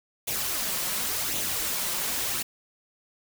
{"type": "noise with flanger", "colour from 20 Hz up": "white", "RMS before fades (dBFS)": -29, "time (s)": [0.27, 2.43], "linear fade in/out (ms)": 10, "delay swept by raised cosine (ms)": [0.29, 5.69], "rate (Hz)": 0.91, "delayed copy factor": 0.5, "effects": []}